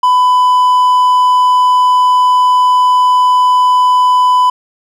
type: tone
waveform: triangle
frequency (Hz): 1000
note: B5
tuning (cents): +21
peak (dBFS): -4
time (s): 0.03-4.5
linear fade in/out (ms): 5
effects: none